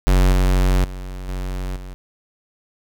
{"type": "tone with level steps", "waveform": "square", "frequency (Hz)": 46.25, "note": "F#1", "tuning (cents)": 0, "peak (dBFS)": [-12, -14, -29, -24, -32], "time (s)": [0.07, 1.94], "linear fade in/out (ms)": 0, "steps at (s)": [0.32, 0.84, 1.28, 1.76], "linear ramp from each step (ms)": 5, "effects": []}